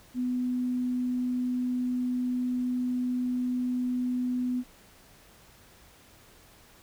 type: tone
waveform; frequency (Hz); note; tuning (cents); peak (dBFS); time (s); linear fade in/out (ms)
sine; 249.5; B3; +18; -26; 0.14-4.64; 50
effects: pink hiss -56 dBFS RMS until 6.82 s